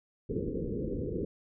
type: low-pass noise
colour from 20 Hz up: white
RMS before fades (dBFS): -34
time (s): 0.29-1.25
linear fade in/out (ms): 5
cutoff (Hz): 500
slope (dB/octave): 96
effects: none